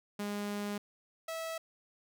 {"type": "tone pair in turn", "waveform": "sawtooth", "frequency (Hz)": [205.2, 651.5], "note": ["G#3", "E5"], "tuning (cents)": [-21, -20], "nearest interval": "octave + minor sixth", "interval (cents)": 2001, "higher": "second", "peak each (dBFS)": [-31, -33], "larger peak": "first", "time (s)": [[0.19, 0.78], [1.28, 1.58]], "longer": "first", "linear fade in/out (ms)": 5, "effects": []}